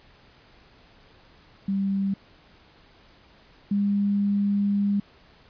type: tone pair in turn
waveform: sine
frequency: 196 / 201.9 Hz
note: G3 / G#3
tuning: 0 / -49 cents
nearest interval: minor second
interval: 51 cents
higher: second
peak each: -22 / -20 dBFS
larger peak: second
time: 1.68-2.14 / 3.71-5 s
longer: second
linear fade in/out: 5 ms
effects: pink hiss -55 dBFS RMS until 5.49 s + resampled to 11025 Hz